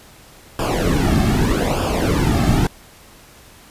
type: noise with flanger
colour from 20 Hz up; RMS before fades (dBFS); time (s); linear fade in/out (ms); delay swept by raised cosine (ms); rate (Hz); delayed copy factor
brown; -17; 0.59-2.67; 2; 0.49 to 2.09; 0.81; -0.8
effects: pink hiss -45 dBFS RMS until 3.7 s + resampled to 32000 Hz